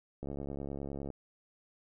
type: click train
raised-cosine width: 2 ms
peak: -27 dBFS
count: 62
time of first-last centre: 0.23-1.103 s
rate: 69.9 Hz
effects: none